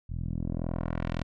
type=tone with low-pass filter sweep; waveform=10% pulse; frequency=41.75 Hz; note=E1; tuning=23 cents sharp; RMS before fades=-32 dBFS; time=0.09-1.23 s; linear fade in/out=10 ms; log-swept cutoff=97 to 4600 Hz; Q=0.94; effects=none